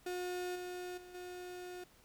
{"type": "tone with level steps", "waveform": "35% pulse", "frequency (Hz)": 360, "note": "F#4", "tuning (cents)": -47, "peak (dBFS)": [-36, -40, -50, -43], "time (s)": [0.06, 1.84], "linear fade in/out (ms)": 5, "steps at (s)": [0.55, 0.97, 1.14], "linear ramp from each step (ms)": 10, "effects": ["pink hiss -65 dBFS RMS until 2.04 s"]}